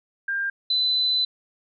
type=tone pair in turn; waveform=sine; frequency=1597 / 4013 Hz; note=G6 / B7; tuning=+32 / +27 cents; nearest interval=octave + major third; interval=1595 cents; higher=second; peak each=-23 / -19 dBFS; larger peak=second; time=0.28-0.5 / 0.7-1.25 s; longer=second; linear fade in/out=5 ms; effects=none